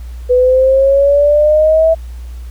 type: exponential sweep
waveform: sine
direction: up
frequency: 493.9 to 655 Hz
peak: -6 dBFS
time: 0.29-1.95 s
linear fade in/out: 20 ms
effects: added 60 Hz sine -24 dBFS peak until 2.5 s + pink hiss -46 dBFS RMS until 2.5 s